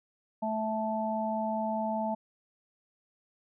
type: harmonic tone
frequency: 218.8 Hz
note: A3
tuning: 9 cents flat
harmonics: 1 / 3 / 4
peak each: -33 / -33 / -33 dBFS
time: 0.42-2.15 s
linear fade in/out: 10 ms
effects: none